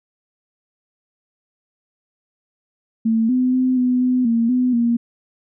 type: tone with pitch steps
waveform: sine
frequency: 224.6 / 253.5 / 256.3 / 250.2 / 252.4 / 230.7 / 251.3 / 235.3 Hz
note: A3 / B3 / C4 / B3 / B3 / A#3 / B3 / A#3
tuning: +36 / +45 / -36 / +23 / +38 / -18 / +30 / +16 cents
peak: -14 dBFS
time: 3.05-4.97 s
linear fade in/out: 10 ms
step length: 240 ms
effects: none